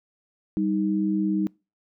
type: tone pair together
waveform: sine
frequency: 196 / 313.4 Hz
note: G3 / D#4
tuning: 0 / +13 cents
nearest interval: minor sixth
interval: 813 cents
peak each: -24 dBFS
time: 0.57-1.47 s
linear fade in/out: 0 ms
effects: noise-tail reverb RT60 0.3 s tail -26 dB re dry